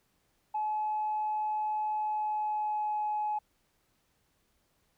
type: tone with pitch glide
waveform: sine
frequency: 854 to 845.7 Hz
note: G#5 to G#5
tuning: +48 to +31 cents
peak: -28 dBFS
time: 0.54-3.39 s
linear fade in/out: 10 ms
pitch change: -17 cents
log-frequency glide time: 1.93-3.03 s
effects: tanh soft clip ceiling -24 dBFS + pink hiss -73 dBFS RMS until 4.97 s